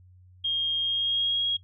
sine tone with pitch glide, 3232 to 3288 Hz, G#7 to G#7, -48 to -18 cents, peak -23 dBFS, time 0.44-1.57 s, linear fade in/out 10 ms, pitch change +30 cents, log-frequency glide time 0.81-1.44 s, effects noise-tail reverb RT60 0.1 s tail -17 dB re dry + added 91 Hz sine -51 dBFS peak until 1.63 s

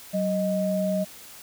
sine tone pair together, 188.79 / 622.3 Hz, F#3 / D#5, +35 / 0 cents, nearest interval octave + major sixth, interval 2065 cents, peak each -25 dBFS, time 0.13-1.05 s, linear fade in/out 20 ms, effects white hiss -45 dBFS RMS until 1.42 s

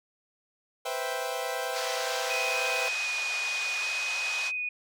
sawtooth chord, C major seventh, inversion third, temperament equal, 493.9 / 523.3 / 659.3 / 784 Hz, B4 / C5 / E5 / G5, 0 / 0 / 0 / 0 cents, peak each -32 dBFS, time 0.85-2.89 s, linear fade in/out 10 ms
white band-pass noise, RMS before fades -36 dBFS, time 1.72-4.52 s, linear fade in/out 50 ms, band 580 to 6100 Hz, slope 24 dB/octave
sine tone with vibrato, 2489 Hz, D#7, in tune, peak -29 dBFS, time 2.3-4.69 s, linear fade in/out 5 ms, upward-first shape square, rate 0.66 Hz, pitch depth 10 cents each way
effects none

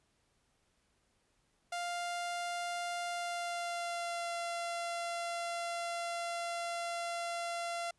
sawtooth tone with pitch glide, 698.5 to 686.1 Hz, F5 to F5, 0 to -31 cents, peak -32 dBFS, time 1.72-7.91 s, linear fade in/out 5 ms, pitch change -31 cents, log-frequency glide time 3.06-4.34 s, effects pink hiss -75 dBFS RMS until 7.98 s + resampled to 24000 Hz

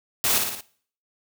white noise with echo, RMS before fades -22 dBFS, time 0.24-0.38 s, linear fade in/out 0 ms, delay 57 ms, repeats 4, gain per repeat -4 dB, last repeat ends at 0.608 s, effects noise-tail reverb RT60 0.5 s tail -19 dB re dry

